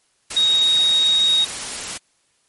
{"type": "tone in noise", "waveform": "sine", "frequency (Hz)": 3765, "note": "A#7", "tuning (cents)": 16, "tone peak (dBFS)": -13, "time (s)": [0.36, 1.45], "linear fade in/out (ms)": 10, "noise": "white", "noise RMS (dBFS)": -28, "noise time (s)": [0.3, 1.98], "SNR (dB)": 12, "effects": ["white hiss -63 dBFS RMS until 2.48 s", "MP3 48 kbps"]}